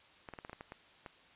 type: clicks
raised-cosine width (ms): 0.5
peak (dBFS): -30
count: 9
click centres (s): 0.288 / 0.337 / 0.388 / 0.449 / 0.496 / 0.531 / 0.609 / 0.721 / 1.062
effects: white hiss -61 dBFS RMS until 1.35 s + resampled to 8000 Hz